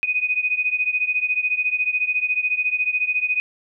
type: beating tone pair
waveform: sine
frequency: 2489 / 2503 Hz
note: D#7 / D#7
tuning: 0 / +10 cents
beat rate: 14 Hz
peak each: -21 / -23 dBFS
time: 0.03-3.4 s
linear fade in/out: 0 ms
effects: none

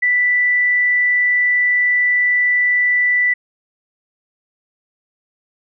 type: tone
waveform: sine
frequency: 1975.5 Hz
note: B6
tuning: in tune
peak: -12 dBFS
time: 0.02-3.34 s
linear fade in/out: 10 ms
effects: none

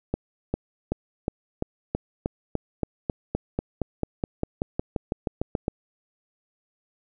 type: accelerating click train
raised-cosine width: 2 ms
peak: -11 dBFS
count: 24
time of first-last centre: 0.14-5.681 s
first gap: 400 ms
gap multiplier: 0.95
effects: none

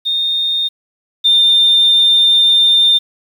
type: tone pair in turn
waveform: sine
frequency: 3665 / 3606 Hz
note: A#7 / A7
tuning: -30 / +42 cents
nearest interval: unison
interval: 28 cents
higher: first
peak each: -13 / -6 dBFS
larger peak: second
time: 0.05-0.69 / 1.24-2.99 s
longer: second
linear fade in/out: 20 ms
effects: tanh soft clip ceiling -3 dBFS + 7-bit

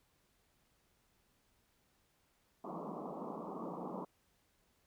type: band-pass noise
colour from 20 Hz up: pink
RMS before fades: -44 dBFS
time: 2.64-4.05 s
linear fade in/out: 5 ms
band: 160 to 1200 Hz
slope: 96 dB/octave
effects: pink hiss -75 dBFS RMS until 4.86 s

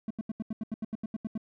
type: tone bursts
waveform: triangle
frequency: 219.1 Hz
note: A3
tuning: 7 cents flat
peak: -28 dBFS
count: 13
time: 0.08-1.377 s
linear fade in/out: 2 ms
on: 25 ms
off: 81 ms
effects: none

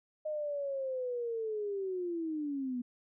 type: linear sweep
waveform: sine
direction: down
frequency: 619 to 239.9 Hz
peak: -33 dBFS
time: 0.25-2.82 s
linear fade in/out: 10 ms
effects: none

